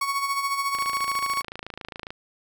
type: tone with tremolo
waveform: 35% pulse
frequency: 1112 Hz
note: C#6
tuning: 5 cents sharp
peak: -20 dBFS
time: 0.01-1.42 s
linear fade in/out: 5 ms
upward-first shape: sine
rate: 14 Hz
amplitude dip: 55%
type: click train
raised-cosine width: 0.3 ms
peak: -19 dBFS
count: 38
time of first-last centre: 0.75-2.105 s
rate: 27.3 Hz
effects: none